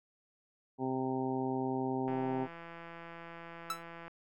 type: harmonic tone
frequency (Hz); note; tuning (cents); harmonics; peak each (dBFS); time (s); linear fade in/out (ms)
130.81; C3; 0; 1 / 2 / 3 / 4 / 5 / 6 / 7; -42 / -35 / -37 / -47 / -46 / -40 / -43; 0.78-2.48; 50
type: click train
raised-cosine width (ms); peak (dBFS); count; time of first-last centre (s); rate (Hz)
0.5; -33; 337; 2.08-4.08; 168
type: tone with exponential decay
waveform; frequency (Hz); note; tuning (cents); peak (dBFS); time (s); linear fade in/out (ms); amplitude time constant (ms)
45% pulse; 1318.5; E6; 0; -30; 3.7-3.83; 2; 28
effects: none